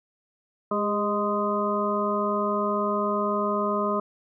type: harmonic tone with a mistuned harmonic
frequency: 207.3 Hz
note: G#3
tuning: 3 cents flat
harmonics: 1 / 2 / 3 / 5 / 6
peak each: -29 / -29 / -29 / -29 / -29 dBFS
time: 0.71-4 s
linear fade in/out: 5 ms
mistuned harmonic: 2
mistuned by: -37 cents
effects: none